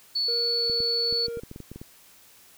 sine tone, 4435 Hz, C#8, in tune, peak -23 dBFS, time 0.15-1.27 s, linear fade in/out 10 ms
triangle tone with pitch glide, 471.2 to 467.9 Hz, A#4 to A#4, +19 to +6 cents, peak -29 dBFS, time 0.28-1.4 s, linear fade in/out 5 ms, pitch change -13 cents, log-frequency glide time 0.58-0.64 s
clicks, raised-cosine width 3 ms, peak -26 dBFS, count 12, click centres 0.698 / 0.804 / 1.126 / 1.283 / 1.372 / 1.435 / 1.514 / 1.561 / 1.603 / 1.716 / 1.76 / 1.815 s
effects white hiss -54 dBFS RMS until 2.57 s

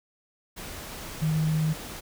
sine tone in noise, 156.8 Hz, D#3, 14 cents sharp, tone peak -22 dBFS, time 1.21-1.74 s, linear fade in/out 20 ms, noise pink, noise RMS -39 dBFS, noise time 0.56-2.01 s, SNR +14 dB, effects none

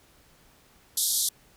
white band-pass noise, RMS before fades -26 dBFS, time 0.97-1.29 s, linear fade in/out 5 ms, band 3400 to 13000 Hz, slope 96 dB/octave, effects pink hiss -59 dBFS RMS until 1.56 s

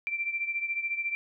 sine beating tone pair, 2349 / 2363 Hz, D7 / D7, 0 / +10 cents, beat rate 14 Hz, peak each -30 / -35 dBFS, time 0.07-1.15 s, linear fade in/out 0 ms, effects none

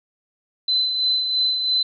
sine tone with tremolo, 4037 Hz, B7, 37 cents sharp, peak -16 dBFS, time 0.68-1.83 s, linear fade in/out 5 ms, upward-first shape sine, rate 3 Hz, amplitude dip 45%, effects none

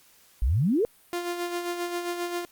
sine exponential sweep, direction up, 50.3 to 494.1 Hz, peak -20 dBFS, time 0.42-0.85 s, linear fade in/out 0 ms
sawtooth tone with tremolo, 349.2 Hz, F4, in tune, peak -23 dBFS, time 1.13-2.45 s, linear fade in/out 0 ms, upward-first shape sine, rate 7.5 Hz, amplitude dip 50%
effects white hiss -58 dBFS RMS until 2.51 s + Opus 48 kbps

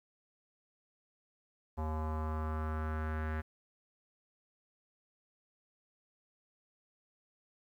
square tone with low-pass filter sweep, 78.1 Hz, D#2, 7 cents sharp, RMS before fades -36 dBFS, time 1.77-3.42 s, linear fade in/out 20 ms, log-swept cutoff 920 to 1700 Hz, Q 3.4, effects 11-bit

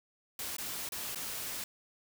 white noise with dropouts, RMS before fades -39 dBFS, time 0.39-1.64 s, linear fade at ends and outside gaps 2 ms, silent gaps 0.567-0.583 / 0.889-0.921 / 1.148-1.157 s, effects none

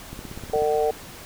click train, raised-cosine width 3 ms, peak -23 dBFS, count 9, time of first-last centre 0.13-0.621 s, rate 16.3 Hz
harmonic tone, 150.8 Hz, D3, 46 cents sharp, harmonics 3 / 4 / 5, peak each -21 / -26 / -25 dBFS, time 0.53-0.91 s, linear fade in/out 5 ms
effects pink hiss -41 dBFS RMS until 1.25 s

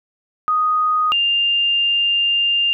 sine tone pair in turn, 1244.5 / 2799 Hz, D#6 / F7, 0 / +3 cents, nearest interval octave + major second, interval 1403 cents, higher second, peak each -14 dBFS, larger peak neither, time 0.48-1.12 / 1.12-2.73 s, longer second, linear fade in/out 0 ms, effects none

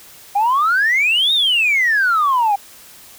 sine exponential two-way sweep, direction up then down, 784 to 3779 to 784 Hz, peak -11 dBFS, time 0.35-2.56 s, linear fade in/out 10 ms, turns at 1.33 s, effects tanh soft clip ceiling -9 dBFS + white hiss -42 dBFS RMS until 3.18 s

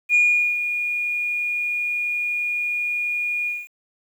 sine tone with ADSR envelope, 2437 Hz, D#7, 37 cents flat, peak -11 dBFS, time 0.09-3.68 s, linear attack 55 ms, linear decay 420 ms, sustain -10 dB, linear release 210 ms, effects tanh soft clip ceiling -10 dBFS + 8-bit

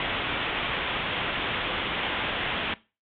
white low-pass noise, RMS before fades -29 dBFS, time 0-2.74 s, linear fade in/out 2 ms, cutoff 3500 Hz, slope 96 dB/octave, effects noise-tail reverb RT60 0.3 s tail -20 dB re dry + MP3 96 kbps

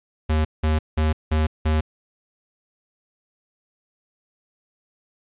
square tone bursts, 77.78 Hz, D#2, in tune, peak -18 dBFS, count 5, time 0.29-1.81 s, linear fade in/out 10 ms, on 160 ms, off 180 ms, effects resampled to 8000 Hz + 9-bit

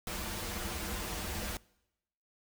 pink noise with comb filter, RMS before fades -38 dBFS, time 0.07-1.57 s, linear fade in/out 2 ms, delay 7.3 ms, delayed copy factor -0.9, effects noise-tail reverb RT60 0.9 s tail -24 dB re dry

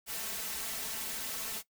white noise with comb filter, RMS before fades -38 dBFS, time 0.06-1.63 s, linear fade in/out 50 ms, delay 4.5 ms, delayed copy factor +0.7, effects noise-tail reverb RT60 0.1 s tail -17 dB re dry

